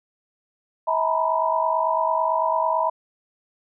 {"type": "tone cluster", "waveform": "sine", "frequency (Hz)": [644, 870, 948, 997], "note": ["E5", "A5", "A#5", "B5"], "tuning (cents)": [-41, -20, 29, 16], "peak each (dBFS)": [-24, -29, -23, -24], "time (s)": [0.87, 2.9], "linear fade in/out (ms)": 10, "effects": []}